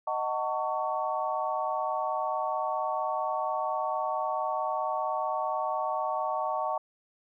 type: chord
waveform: sine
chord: D# half-diminished seventh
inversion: none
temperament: just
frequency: 622.3 / 746.7 / 896 / 1120.1 Hz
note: D#5 / F#5 / A5 / C#6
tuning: 0 / +16 / +31 / +18 cents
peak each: -33 dBFS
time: 0.07-6.78 s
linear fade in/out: 5 ms
effects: none